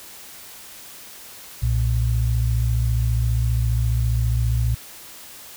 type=tone pair together; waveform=sine; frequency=61.73 / 116.54 Hz; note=B1 / A#2; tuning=0 / 0 cents; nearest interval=major seventh; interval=1100 cents; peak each=-20 dBFS; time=1.62-4.75 s; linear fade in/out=10 ms; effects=white hiss -41 dBFS RMS until 5.56 s